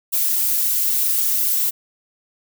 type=noise with flanger; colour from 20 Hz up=violet; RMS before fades=-19 dBFS; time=0.12-1.71 s; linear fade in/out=20 ms; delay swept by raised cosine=1.2 to 5.2 ms; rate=3.8 Hz; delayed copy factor=-1; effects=none